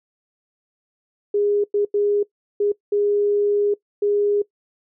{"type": "tone bursts at uneven times", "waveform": "sine", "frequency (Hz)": 410.3, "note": "G#4", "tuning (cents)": -21, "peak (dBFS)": -16, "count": 6, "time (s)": [[1.34, 1.64], [1.74, 1.85], [1.94, 2.23], [2.6, 2.72], [2.92, 3.74], [4.02, 4.42]], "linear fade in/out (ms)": 5, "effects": ["noise-tail reverb RT60 0.1 s tail -20 dB re dry"]}